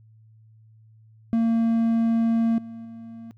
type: tone with level steps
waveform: triangle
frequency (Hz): 228.4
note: A#3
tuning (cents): -35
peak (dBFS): -16 / -33 / -35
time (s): 1.33-3.31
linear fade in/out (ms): 0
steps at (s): 2.58 / 2.85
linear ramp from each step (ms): 2
effects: noise-tail reverb RT60 0.1 s tail -24 dB re dry + added 110 Hz sine -50 dBFS peak until 3.37 s